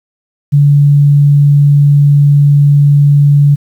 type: tone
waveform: sine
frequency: 143.8 Hz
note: D3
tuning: 36 cents flat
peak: -3 dBFS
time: 0.52-3.56 s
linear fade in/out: 20 ms
effects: 7-bit